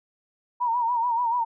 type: tone with vibrato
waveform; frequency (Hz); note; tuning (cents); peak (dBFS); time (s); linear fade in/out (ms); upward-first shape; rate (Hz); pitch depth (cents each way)
sine; 947; A#5; +27; -21; 0.6-1.45; 20; sine; 6.9; 77
effects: none